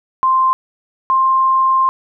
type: tone pair in turn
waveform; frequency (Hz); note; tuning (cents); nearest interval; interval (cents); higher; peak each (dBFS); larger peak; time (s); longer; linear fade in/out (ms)
sine; 1046 / 1054.5; C6 / C6; -1 / +13; unison; 14; second; -10; neither; 0.23-0.53 / 1.1-1.89; second; 0
effects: none